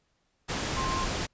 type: tone in noise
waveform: sine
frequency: 1054 Hz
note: C6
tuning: 12 cents sharp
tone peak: -30 dBFS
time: 0.76-1.06 s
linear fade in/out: 20 ms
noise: pink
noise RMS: -31 dBFS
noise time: 0.48-1.27 s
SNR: -2 dB
effects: pink hiss -73 dBFS RMS until 1.33 s + resampled to 16000 Hz